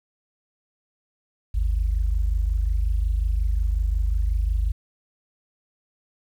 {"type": "tone pair together", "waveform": "sine", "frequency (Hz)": [50.76, 76.3], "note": ["G#1", "D#2"], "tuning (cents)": [-39, -33], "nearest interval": "perfect fifth", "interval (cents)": 706, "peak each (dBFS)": [-20, -27], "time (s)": [1.54, 4.72], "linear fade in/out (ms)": 10, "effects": ["9-bit"]}